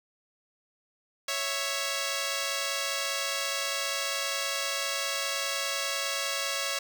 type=tone pair together; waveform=5% pulse; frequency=554.4 / 659.3 Hz; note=C#5 / E5; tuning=0 / 0 cents; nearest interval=minor third; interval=300 cents; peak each=-19 / -22 dBFS; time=1.28-6.79 s; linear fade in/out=5 ms; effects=none